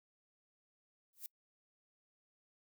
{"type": "noise with exponential growth", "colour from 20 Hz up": "violet", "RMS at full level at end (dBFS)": -41, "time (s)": [1.13, 1.26], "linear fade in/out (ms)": 1, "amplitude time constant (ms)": 28, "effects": ["noise-tail reverb RT60 0.1 s tail -26 dB re dry"]}